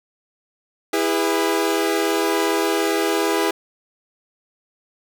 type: chord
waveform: sawtooth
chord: E major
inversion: none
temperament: equal with one note detuned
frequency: 329.6 / 407 / 493.9 Hz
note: E4 / G#4 / B4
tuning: 0 / -35 / 0 cents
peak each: -18 / -17 / -22 dBFS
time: 0.93-3.51 s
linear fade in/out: 5 ms
effects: none

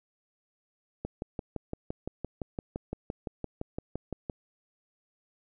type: click train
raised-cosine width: 2 ms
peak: -20 dBFS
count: 20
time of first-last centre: 1.05-4.298 s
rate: 5.85 Hz
effects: none

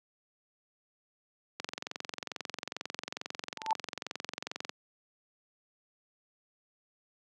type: click train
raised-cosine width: 0.2 ms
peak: -18 dBFS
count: 70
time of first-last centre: 1.6-4.694 s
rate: 22.3 Hz
type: tone with exponential growth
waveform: sine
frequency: 880 Hz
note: A5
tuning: in tune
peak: -22 dBFS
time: 3.57-3.73 s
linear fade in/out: 2 ms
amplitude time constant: 34 ms
effects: high-pass 200 Hz 12 dB/octave

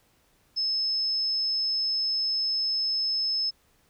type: tone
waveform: sine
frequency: 5210 Hz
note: E8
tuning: 21 cents flat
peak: -24 dBFS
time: 0.56-3.51 s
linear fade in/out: 20 ms
effects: pink hiss -65 dBFS RMS until 3.89 s

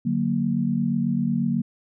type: chord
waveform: sine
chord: D augmented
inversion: none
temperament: equal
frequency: 146.83 / 185 / 233.1 Hz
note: D3 / F#3 / A#3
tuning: 0 / 0 / 0 cents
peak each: -27 / -25 / -23 dBFS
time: 0.05-1.62 s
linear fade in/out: 10 ms
effects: none

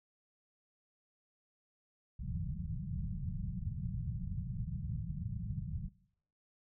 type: low-pass noise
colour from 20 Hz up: white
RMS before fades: -39 dBFS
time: 2.19-5.89 s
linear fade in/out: 10 ms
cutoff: 190 Hz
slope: 96 dB/octave
effects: noise-tail reverb RT60 0.7 s tail -21 dB re dry

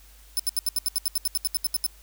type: tone bursts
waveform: 10% pulse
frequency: 5260 Hz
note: E8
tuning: 5 cents flat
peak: -16 dBFS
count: 16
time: 0.37-1.864 s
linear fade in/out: 0 ms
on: 24 ms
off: 74 ms
effects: added 50 Hz sine -50 dBFS peak until 2.02 s + white hiss -55 dBFS RMS until 2.02 s

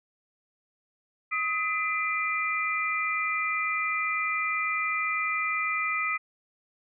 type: tone cluster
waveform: sine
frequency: 1263 / 2017 / 2385 Hz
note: D#6 / B6 / D7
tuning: +26 / +36 / +26 cents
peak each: -30 dBFS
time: 1.31-6.18 s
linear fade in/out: 20 ms
effects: none

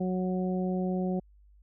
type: harmonic tone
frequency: 184.1 Hz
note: F#3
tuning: 8 cents flat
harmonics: 1 / 2 / 3 / 4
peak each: -28 / -34 / -38 / -40 dBFS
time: 0-1.2 s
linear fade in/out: 10 ms
effects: added 50 Hz sine -55 dBFS peak until 1.62 s

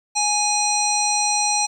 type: harmonic tone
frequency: 830 Hz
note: G#5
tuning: 1 cent flat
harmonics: 1 / 3 / 5 / 7 / 9 / 10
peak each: -22 / -28 / -25 / -22 / -29 / -29 dBFS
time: 0.15-1.67 s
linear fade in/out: 20 ms
effects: 9-bit

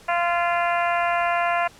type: harmonic tone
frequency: 345.6 Hz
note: F4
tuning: 18 cents flat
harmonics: 2 / 3 / 4 / 5 / 6 / 7 / 8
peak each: -22 / -26 / -28 / -30 / -32 / -33 / -34 dBFS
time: 0.08-1.68 s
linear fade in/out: 10 ms
effects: pink hiss -49 dBFS RMS until 1.79 s + low-pass 10000 Hz 12 dB/octave

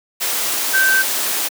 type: tone in noise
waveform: sine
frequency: 1552 Hz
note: G6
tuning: 18 cents flat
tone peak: -12 dBFS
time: 0.73-1.03 s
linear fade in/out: 20 ms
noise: white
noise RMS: -20 dBFS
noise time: 0.2-1.49 s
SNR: +5 dB
effects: high-pass 300 Hz 12 dB/octave

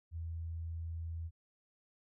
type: tone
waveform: sine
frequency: 82.6 Hz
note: E2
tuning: 4 cents sharp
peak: -38 dBFS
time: 0.11-1.31 s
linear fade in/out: 50 ms
effects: none

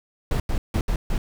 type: noise bursts at uneven times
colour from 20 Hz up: brown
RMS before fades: -22 dBFS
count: 5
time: 0.31-0.4 / 0.49-0.58 / 0.74-0.81 / 0.88-0.96 / 1.1-1.18 s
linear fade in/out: 2 ms
effects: none

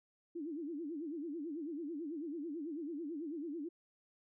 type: tone with vibrato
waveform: sine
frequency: 311.7 Hz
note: D#4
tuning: 3 cents sharp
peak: -39 dBFS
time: 0.35-3.69 s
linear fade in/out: 10 ms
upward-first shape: sine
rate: 9.1 Hz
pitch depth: 190 cents each way
effects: none

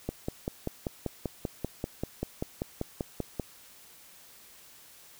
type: click train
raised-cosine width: 2 ms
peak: -17 dBFS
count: 18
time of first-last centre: 0.09-3.397 s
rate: 5.14 Hz
effects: white hiss -54 dBFS RMS until 5.19 s

